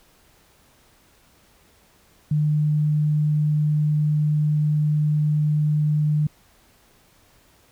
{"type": "tone", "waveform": "sine", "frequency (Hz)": 150.8, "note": "D3", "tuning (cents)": 46, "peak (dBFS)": -17, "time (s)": [2.31, 6.27], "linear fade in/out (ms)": 5, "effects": ["pink hiss -57 dBFS RMS until 7.71 s"]}